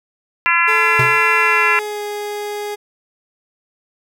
harmonic tone, 340 Hz, F4, 46 cents flat, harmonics 3 / 4 / 5 / 6 / 7 / 8, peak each -19 / -19 / -19 / -19 / -19 / -19 dBFS, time 0.46-1.79 s, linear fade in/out 0 ms
30% pulse tone with pitch glide, 436.2 to 414.6 Hz, A4 to G#4, -15 to -3 cents, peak -20 dBFS, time 0.67-2.76 s, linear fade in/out 20 ms, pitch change -88 cents, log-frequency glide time 1.37-2.02 s
square tone with exponential decay, 127.5 Hz, C3, 44 cents flat, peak -15 dBFS, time 0.99-1.24 s, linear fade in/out 5 ms, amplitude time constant 53 ms
effects none

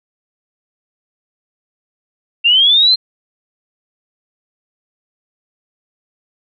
sine linear sweep, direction up, 2713 to 4186 Hz, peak -7 dBFS, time 2.44-2.96 s, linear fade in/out 20 ms, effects none

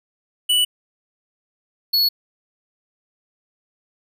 square tone pair in turn, 2960 / 4383 Hz, F#7 / C#8, 0 / -20 cents, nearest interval perfect fifth, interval 680 cents, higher second, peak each -15 dBFS, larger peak neither, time 0.49-0.65 / 1.93-2.09 s, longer neither, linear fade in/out 10 ms, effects none

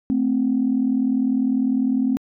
sine tone pair together, 223.8 / 263.8 Hz, A3 / C4, +30 / +14 cents, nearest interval minor third, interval 284 cents, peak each -21 / -18 dBFS, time 0.1-2.17 s, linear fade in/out 0 ms, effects tanh soft clip ceiling -10 dBFS

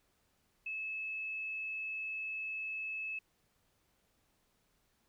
sine tone, 2600 Hz, E7, 24 cents flat, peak -37 dBFS, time 0.66-3.19 s, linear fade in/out 5 ms, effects pink hiss -75 dBFS RMS until 5.08 s

